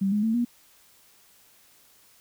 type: tone with pitch steps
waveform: sine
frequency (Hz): 194.6 / 208.6 / 223.5 / 239.6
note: G3 / G#3 / A3 / A#3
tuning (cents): -12 / +8 / +27 / +48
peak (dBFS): -21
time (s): 0.01-0.45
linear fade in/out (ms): 10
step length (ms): 110
effects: white hiss -58 dBFS RMS until 2.2 s

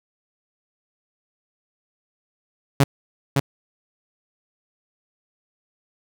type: tone with echo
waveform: sawtooth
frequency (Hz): 138.59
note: C#3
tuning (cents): 0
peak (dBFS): -8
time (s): 2.8-2.84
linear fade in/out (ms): 5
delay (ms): 560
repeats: 1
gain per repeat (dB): -4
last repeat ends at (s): 3.4
effects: none

